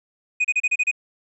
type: tone bursts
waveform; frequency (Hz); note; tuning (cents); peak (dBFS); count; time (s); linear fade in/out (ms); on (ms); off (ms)
triangle; 2489; D#7; 0; -15; 7; 0.4-0.914; 10; 46; 32
effects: resampled to 22050 Hz